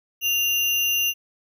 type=tone with sample-and-hold; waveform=sine; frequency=2794 Hz; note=F7; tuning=in tune; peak=-19 dBFS; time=0.21-1.14 s; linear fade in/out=50 ms; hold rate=8820 Hz; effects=none